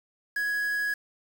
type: tone with quantisation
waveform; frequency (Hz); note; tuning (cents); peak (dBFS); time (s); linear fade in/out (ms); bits
triangle; 1668; G#6; +7; -24; 0.36-0.94; 5; 7
effects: none